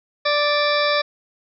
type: harmonic tone with a mistuned harmonic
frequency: 587.3 Hz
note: D5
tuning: in tune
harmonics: 1 / 2 / 3 / 4 / 6 / 7 / 8 / 9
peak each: -20 / -23 / -25 / -26 / -28 / -28 / -29 / -30 dBFS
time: 0.25-1.02 s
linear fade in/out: 10 ms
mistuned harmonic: 7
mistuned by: -85 cents
effects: none